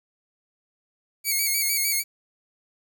5% pulse tone with vibrato, 2219 Hz, C#7, 1 cent sharp, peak -12 dBFS, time 1.24-2.04 s, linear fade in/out 50 ms, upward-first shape square, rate 6.6 Hz, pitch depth 48 cents each way, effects 9-bit

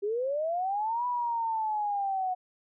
sine linear two-way sweep, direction up then down, 392 to 987.8 to 730 Hz, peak -27 dBFS, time 0.02-2.35 s, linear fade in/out 20 ms, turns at 1.06 s, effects none

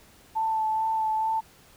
sine tone with vibrato, 880 Hz, A5, in tune, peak -23 dBFS, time 0.35-1.41 s, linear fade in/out 20 ms, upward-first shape sine, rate 2.3 Hz, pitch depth 17 cents each way, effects pink hiss -55 dBFS RMS until 1.76 s

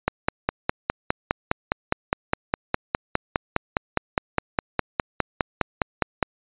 click train, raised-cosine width 0.5 ms, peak -4 dBFS, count 31, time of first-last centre 0.08-6.228 s, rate 4.88 Hz, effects resampled to 8000 Hz

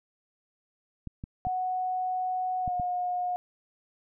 clicks, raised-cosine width 5 ms, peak -24 dBFS, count 5, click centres 1.073 / 1.239 / 1.469 / 2.678 / 2.798 s
sine tone with pitch glide, 739 to 719.6 Hz, F#5 to F#5, -2 to -48 cents, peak -27 dBFS, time 1.45-3.36 s, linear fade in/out 0 ms, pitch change -46 cents, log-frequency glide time 2.61-2.73 s
effects none

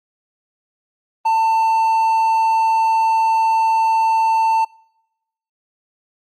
triangle tone, 894 Hz, A5, 27 cents sharp, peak -11 dBFS, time 1.25-4.65 s, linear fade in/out 10 ms, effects noise-tail reverb RT60 0.9 s tail -26 dB re dry + Opus 32 kbps

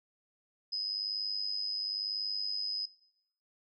sine tone with amplitude modulation, 5040 Hz, D#8, 21 cents sharp, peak -29 dBFS, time 0.72-2.86 s, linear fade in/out 10 ms, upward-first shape sine, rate 101 Hz, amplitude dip 70%, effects noise-tail reverb RT60 0.7 s tail -19 dB re dry

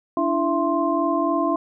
sine tone cluster, 290.2 / 333.8 / 670 / 1049 Hz, D4 / E4 / E5 / C6, -21 / +22 / +28 / +4 cents, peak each -24 dBFS, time 0.17-1.56 s, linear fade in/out 2 ms, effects none

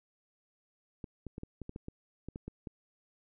clicks, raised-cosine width 3 ms, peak -28 dBFS, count 12, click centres 1.042 / 1.267 / 1.381 / 1.434 / 1.617 / 1.694 / 1.761 / 1.884 / 2.286 / 2.359 / 2.48 / 2.672 s, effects none

